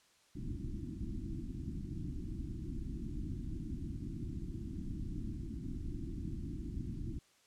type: low-pass noise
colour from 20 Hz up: pink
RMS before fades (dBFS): -41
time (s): 0.35-7.19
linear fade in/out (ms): 5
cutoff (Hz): 340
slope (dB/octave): 96
effects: white hiss -68 dBFS RMS until 7.46 s + low-pass 8000 Hz 12 dB/octave